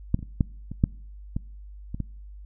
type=clicks; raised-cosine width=5 ms; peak=-8 / -25 / -25 / -8 / -21 / -6 / -15 / -20 / -16 dBFS; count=9; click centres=0.144 / 0.191 / 0.228 / 0.408 / 0.716 / 0.839 / 1.365 / 1.945 / 2.003 s; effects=noise-tail reverb RT60 0.6 s tail -25 dB re dry + added 50 Hz sine -40 dBFS peak until 2.45 s